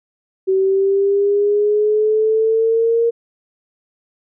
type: exponential sweep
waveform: sine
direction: up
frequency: 379.3 to 467 Hz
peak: -12 dBFS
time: 0.47-3.11 s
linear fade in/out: 20 ms
effects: none